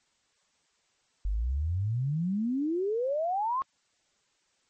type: exponential sweep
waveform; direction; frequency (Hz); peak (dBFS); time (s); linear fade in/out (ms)
sine; up; 46.25 to 1100; -26; 1.25-3.62; 0
effects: white hiss -71 dBFS RMS until 4.69 s + MP3 32 kbps